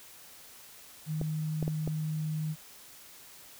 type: tone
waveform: sine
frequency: 155.56 Hz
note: D#3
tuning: in tune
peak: -30 dBFS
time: 1.06-2.56 s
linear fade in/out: 50 ms
type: clicks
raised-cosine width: 2 ms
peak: -21 dBFS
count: 4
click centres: 1.214 / 1.627 / 1.679 / 1.876 s
effects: white hiss -52 dBFS RMS until 3.59 s